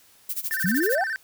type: noise with tremolo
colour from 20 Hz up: violet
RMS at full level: -27 dBFS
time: 0.29-0.96 s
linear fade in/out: 5 ms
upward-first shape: sine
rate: 13 Hz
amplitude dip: 90%
type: tone with vibrato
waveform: triangle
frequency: 1661.2 Hz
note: G#6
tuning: in tune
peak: -24 dBFS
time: 0.51-1.16 s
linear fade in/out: 0 ms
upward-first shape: square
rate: 17 Hz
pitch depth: 130 cents each way
type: exponential sweep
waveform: sine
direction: up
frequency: 164.81 to 817 Hz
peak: -21 dBFS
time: 0.64-1.04 s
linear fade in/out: 5 ms
effects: white hiss -56 dBFS RMS until 1.23 s